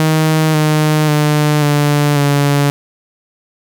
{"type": "tone with pitch steps", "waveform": "sawtooth", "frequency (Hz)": [157.1, 153.42, 149.83, 146.33, 142.9], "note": ["D#3", "D#3", "D3", "D3", "D3"], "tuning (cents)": [17, -24, 35, -6, -47], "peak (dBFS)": -6, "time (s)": [0, 2.7], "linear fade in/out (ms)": 0, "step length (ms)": 540, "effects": []}